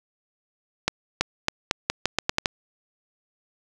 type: accelerating click train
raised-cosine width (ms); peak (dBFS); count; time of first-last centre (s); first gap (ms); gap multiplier
0.2; -3; 10; 0.88-2.458; 330; 0.83
effects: none